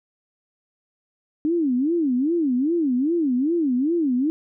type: tone with vibrato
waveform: sine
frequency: 291.4 Hz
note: D4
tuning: 13 cents flat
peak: -18 dBFS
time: 1.45-4.3 s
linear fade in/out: 0 ms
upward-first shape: sine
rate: 2.5 Hz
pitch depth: 300 cents each way
effects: none